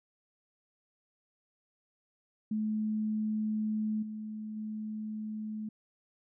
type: tone with level steps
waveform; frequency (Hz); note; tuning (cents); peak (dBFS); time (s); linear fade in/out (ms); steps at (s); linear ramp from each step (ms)
sine; 215.3; A3; -37; -29 / -37 / -35; 2.51-5.69; 5; 4.02 / 4.56; 10
effects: none